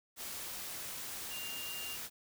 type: tone in noise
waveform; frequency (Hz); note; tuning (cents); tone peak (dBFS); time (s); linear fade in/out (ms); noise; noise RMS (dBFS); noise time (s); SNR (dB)
sine; 2800; F7; +4; -43; 1.29-1.98; 50; white; -43; 0.16-2.1; -3
effects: none